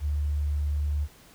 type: tone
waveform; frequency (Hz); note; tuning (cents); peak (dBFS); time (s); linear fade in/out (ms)
sine; 73.42; D2; 0; -24; 0-1.08; 50
effects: pink hiss -54 dBFS RMS until 1.34 s